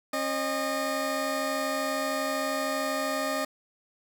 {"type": "tone pair together", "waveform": "20% pulse", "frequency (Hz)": [269.6, 612], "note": ["C#4", "D#5"], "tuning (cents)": [-48, -29], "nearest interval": "octave + major second", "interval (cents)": 1419, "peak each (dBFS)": [-27, -24], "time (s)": [0.13, 3.45], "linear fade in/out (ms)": 5, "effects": []}